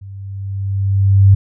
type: tone with level ramp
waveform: sine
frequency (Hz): 98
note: G2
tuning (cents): 0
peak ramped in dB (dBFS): -30 to -3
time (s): 0.01-1.35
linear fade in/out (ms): 10
effects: none